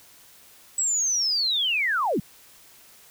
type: linear sweep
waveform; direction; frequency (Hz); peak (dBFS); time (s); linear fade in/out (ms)
sine; down; 7880 to 137.1; -21; 0.78-2.2; 5
effects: white hiss -52 dBFS RMS until 3.1 s